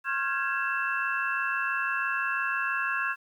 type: tone cluster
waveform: sine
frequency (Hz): 1075 / 1383 / 1554 / 1660 / 2668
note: C6 / F6 / G6 / G#6 / E7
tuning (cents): +47 / -17 / -16 / -1 / +20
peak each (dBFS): -33 / -32 / -36 / -30 / -35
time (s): 0.04-3.16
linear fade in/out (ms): 50
effects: 10-bit